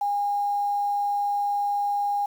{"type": "tone with quantisation", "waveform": "sine", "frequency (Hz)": 814, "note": "G#5", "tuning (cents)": -35, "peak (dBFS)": -22, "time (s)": [0.01, 2.26], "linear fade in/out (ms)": 5, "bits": 8, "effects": []}